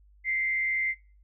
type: tone with frequency modulation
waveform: sine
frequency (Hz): 2083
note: C7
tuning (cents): -8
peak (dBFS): -25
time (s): 0.24-0.95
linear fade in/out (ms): 50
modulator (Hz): 128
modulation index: 0.43
effects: noise-tail reverb RT60 0.4 s tail -24 dB re dry + added 50 Hz sine -55 dBFS peak until 1.23 s